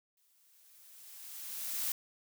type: noise with exponential growth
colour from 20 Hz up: blue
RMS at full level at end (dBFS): -33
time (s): 0.17-1.92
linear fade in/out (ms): 2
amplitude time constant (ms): 380
effects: none